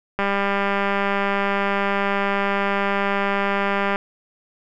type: click train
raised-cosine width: 0.5 ms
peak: -7 dBFS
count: 751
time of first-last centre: 0.19-3.959 s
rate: 199 Hz
effects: none